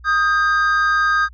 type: tone pair together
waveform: triangle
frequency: 1244.5 / 1598.9 Hz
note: D#6 / G6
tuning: 0 / +34 cents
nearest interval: major third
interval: 434 cents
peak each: -15 dBFS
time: 0.04-1.29 s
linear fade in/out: 50 ms
effects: added 60 Hz sine -39 dBFS peak until 1.33 s + resampled to 16000 Hz